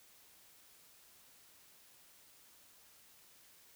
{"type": "silence", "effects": ["white hiss -63 dBFS RMS until 3.75 s"]}